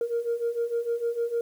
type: beating tone pair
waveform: sine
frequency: 464.5 / 471.1 Hz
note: A#4 / A#4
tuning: -6 / +18 cents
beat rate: 6.6 Hz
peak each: -29 / -26 dBFS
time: 0.01-1.41 s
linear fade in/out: 2 ms
effects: tanh soft clip ceiling -20 dBFS + 9-bit